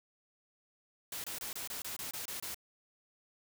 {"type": "noise bursts", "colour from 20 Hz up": "white", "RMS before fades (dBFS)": -41, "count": 10, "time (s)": [1.12, 2.545], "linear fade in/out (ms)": 2, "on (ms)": 120, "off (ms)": 25, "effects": []}